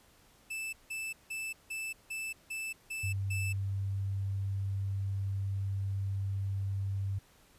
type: tone bursts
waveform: 45% pulse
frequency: 2637 Hz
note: E7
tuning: in tune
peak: -36 dBFS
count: 8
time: 0.5-3.53 s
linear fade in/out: 10 ms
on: 230 ms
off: 170 ms
type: tone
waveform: sine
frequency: 98 Hz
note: G2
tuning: in tune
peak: -31 dBFS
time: 3.03-7.19 s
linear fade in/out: 10 ms
effects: pink hiss -63 dBFS RMS until 7.58 s + resampled to 32000 Hz